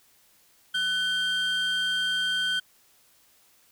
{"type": "tone pair together", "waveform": "triangle", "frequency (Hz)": [1500, 3178], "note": ["F#6", "G7"], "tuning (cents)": [23, 23], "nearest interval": "octave + minor second", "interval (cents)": 1300, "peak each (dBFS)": [-24, -24], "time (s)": [0.74, 2.6], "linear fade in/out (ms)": 10, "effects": ["tanh soft clip ceiling -19 dBFS", "white hiss -61 dBFS RMS until 3.71 s"]}